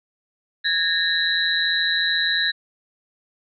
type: tone cluster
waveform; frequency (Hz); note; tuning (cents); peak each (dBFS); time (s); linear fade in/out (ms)
sine; 1655 / 1818 / 3855 / 4029; G#6 / A#6 / B7 / B7; -6 / -44 / -43 / +34; -24; 0.64-2.52; 20
effects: none